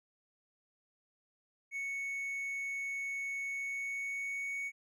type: tone with pitch glide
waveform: triangle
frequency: 2215 to 2229 Hz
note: C#7 to C#7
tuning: -2 to +9 cents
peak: -34 dBFS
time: 1.71-4.72 s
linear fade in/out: 50 ms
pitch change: +11 cents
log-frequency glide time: 3.44-4.61 s
effects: none